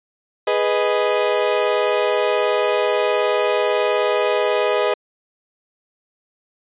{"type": "chord", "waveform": "35% pulse", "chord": "G# minor", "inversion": "none", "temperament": "equal", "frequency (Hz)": [415.3, 493.9, 622.3], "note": ["G#4", "B4", "D#5"], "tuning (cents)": [0, 0, 0], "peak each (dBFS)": -19, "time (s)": [0.47, 4.94], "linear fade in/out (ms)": 5, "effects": ["resampled to 8000 Hz"]}